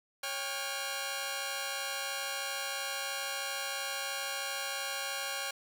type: tone cluster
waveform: 10% pulse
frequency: 553 / 798 / 1419 Hz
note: C#5 / G5 / F6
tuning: -4 / +31 / +27 cents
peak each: -31 dBFS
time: 0.23-5.51 s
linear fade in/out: 5 ms
effects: none